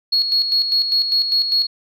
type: tone with tremolo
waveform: sine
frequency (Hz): 4325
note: C#8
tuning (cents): -43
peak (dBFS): -12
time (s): 0.12-1.67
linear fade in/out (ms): 10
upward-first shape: square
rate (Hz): 5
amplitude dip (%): 55
effects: tanh soft clip ceiling -9 dBFS